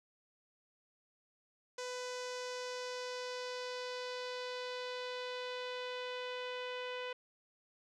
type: tone with low-pass filter sweep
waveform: sawtooth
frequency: 499.3 Hz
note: B4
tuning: 19 cents sharp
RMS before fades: -42 dBFS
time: 1.78-7.13 s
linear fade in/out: 5 ms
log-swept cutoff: 6400 to 3000 Hz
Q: 2.2
effects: none